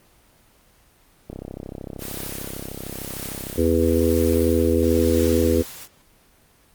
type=click train; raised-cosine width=2 ms; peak=-19 dBFS; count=76; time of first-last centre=1.3-3.559 s; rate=33.2 Hz
type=noise with tremolo; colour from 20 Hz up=white; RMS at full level=-32 dBFS; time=1.98-5.88 s; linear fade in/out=50 ms; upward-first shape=triangle; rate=0.99 Hz; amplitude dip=60%
type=harmonic tone; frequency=82.41 Hz; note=E2; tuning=in tune; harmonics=1 / 3 / 4 / 5 / 6; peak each=-22 / -22 / -22 / -22 / -22 dBFS; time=3.57-5.63 s; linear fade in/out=20 ms
effects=pink hiss -56 dBFS RMS until 6.74 s + Opus 24 kbps